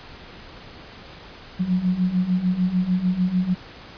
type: beating tone pair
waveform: sine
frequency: 178.3 / 185 Hz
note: F3 / F#3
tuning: +36 / 0 cents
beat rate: 6.7 Hz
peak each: -24 / -20 dBFS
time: 1.59-3.55 s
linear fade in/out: 20 ms
effects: pink hiss -42 dBFS RMS until 3.97 s + resampled to 11025 Hz